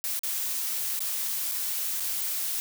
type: noise with dropouts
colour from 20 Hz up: blue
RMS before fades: -30 dBFS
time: 0.04-2.6 s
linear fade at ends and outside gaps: 0 ms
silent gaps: 0.192-0.234 / 0.992-1.005 / 1.514-1.519 / 1.998-2.004 s
effects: none